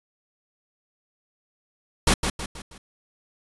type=noise with echo; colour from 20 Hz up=pink; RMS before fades=-17 dBFS; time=2.07-2.14 s; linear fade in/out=5 ms; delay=160 ms; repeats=4; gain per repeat=-7 dB; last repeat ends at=2.78 s; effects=resampled to 24000 Hz